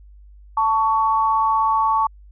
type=tone pair together; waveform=sine; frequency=884.6 / 1121 Hz; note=A5 / C#6; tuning=+9 / +19 cents; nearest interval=major third; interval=410 cents; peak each=-18 / -18 dBFS; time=0.57-2.07 s; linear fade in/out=5 ms; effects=added 50 Hz sine -42 dBFS peak until 2.31 s